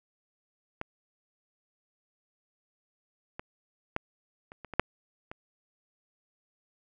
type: clicks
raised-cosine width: 0.5 ms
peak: -19 / -22 / -14 / -30 / -28 / -24 / -6 / -25 dBFS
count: 8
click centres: 0.814 / 3.395 / 3.964 / 4.519 / 4.647 / 4.737 / 4.796 / 5.315 s
effects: none